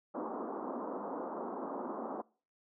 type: band-pass noise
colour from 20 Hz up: pink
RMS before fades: -40 dBFS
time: 0.14-2.22 s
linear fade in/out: 10 ms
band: 220 to 1200 Hz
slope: 48 dB/octave
effects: noise-tail reverb RT60 0.4 s tail -24 dB re dry